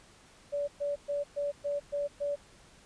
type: tone bursts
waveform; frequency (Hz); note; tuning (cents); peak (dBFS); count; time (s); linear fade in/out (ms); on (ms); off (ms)
sine; 575; D5; -37; -29; 7; 0.52-2.36; 20; 160; 120
effects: pink hiss -58 dBFS RMS until 2.85 s + resampled to 22050 Hz